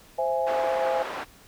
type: chord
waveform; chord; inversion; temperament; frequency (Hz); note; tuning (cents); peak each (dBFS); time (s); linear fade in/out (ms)
sine; C augmented; none; equal with one note detuned; 523.3 / 662.7 / 830.6; C5 / E5 / G#5; 0 / +9 / 0; -26 / -28 / -28; 0.18-1.03; 10
type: band-pass noise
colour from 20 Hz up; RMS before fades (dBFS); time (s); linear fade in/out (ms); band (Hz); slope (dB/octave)
white; -34; 0.46-1.25; 20; 430 to 1200; 12
effects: pink hiss -53 dBFS RMS until 1.47 s